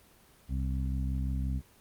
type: harmonic tone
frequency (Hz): 65.7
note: C2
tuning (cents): +8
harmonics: 1 / 2 / 3 / 4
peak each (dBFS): -30 / -36 / -40 / -42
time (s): 0.48-1.62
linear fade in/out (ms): 50
effects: pink hiss -60 dBFS RMS until 1.8 s + Opus 24 kbps